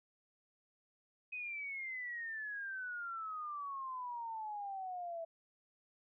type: exponential sweep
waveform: sine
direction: down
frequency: 2529 to 654 Hz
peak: -40 dBFS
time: 1.32-5.25 s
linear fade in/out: 10 ms
effects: none